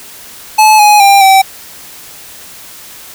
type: tone with pitch steps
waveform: square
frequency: 862 / 836 / 795 / 772 Hz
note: A5 / G#5 / G5 / G5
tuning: -36 / +11 / +24 / -27 cents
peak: -3 dBFS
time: 0.58-1.42 s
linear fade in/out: 10 ms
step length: 210 ms
effects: white hiss -32 dBFS RMS until 3.14 s